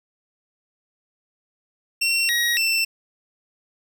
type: tone with pitch steps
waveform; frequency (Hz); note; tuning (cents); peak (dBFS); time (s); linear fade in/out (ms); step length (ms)
25% pulse; 2722 / 1896 / 2682; F7 / A#6 / E7; -45 / +29 / +29; -15; 2.01-2.85; 10; 280
effects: none